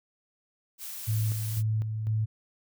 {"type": "noise", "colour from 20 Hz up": "blue", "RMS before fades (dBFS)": -39, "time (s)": [0.78, 1.63], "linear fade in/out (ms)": 50}
{"type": "tone with tremolo", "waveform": "sine", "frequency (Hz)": 109.1, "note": "A2", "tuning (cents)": -14, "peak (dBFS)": -24, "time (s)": [1.07, 2.26], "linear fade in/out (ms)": 20, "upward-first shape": "square", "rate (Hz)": 2, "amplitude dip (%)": 45}
{"effects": []}